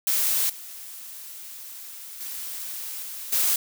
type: noise with level steps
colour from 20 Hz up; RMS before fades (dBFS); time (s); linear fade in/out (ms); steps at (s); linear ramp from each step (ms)
blue; -23 / -40 / -34 / -36 / -22; 0.07-3.56; 2; 0.49 / 2.2 / 3.02 / 3.32; 10
effects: none